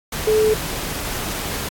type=tone in noise; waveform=sine; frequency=432.4 Hz; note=A4; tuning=30 cents flat; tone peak=-13 dBFS; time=0.27-0.54 s; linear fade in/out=5 ms; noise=pink; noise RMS=-26 dBFS; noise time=0.12-1.69 s; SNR=+10 dB; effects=AAC 64 kbps

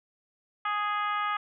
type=harmonic tone; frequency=415.3 Hz; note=G#4; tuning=in tune; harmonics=2 / 3 / 4 / 5 / 6 / 7 / 8; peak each=-35 / -28 / -37 / -38 / -44 / -44 / -47 dBFS; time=0.65-1.37 s; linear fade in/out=5 ms; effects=none

